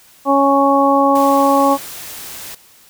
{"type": "harmonic tone", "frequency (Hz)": 277.2, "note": "C#4", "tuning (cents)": 0, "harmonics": [1, 2, 3, 4], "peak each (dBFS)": [-15, -15, -15, -15], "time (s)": [0.25, 1.78], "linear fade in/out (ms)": 50}
{"type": "noise", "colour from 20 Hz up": "white", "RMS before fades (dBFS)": -31, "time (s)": [1.15, 2.55], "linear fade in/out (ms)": 5}
{"effects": ["white hiss -47 dBFS RMS until 2.89 s"]}